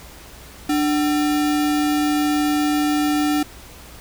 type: tone with sample-and-hold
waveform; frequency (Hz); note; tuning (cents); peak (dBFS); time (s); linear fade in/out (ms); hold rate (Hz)
sine; 296.5; D4; +17; -16; 0.69-3.43; 5; 1050
effects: added 60 Hz sine -45 dBFS peak until 4 s + pink hiss -42 dBFS RMS until 4 s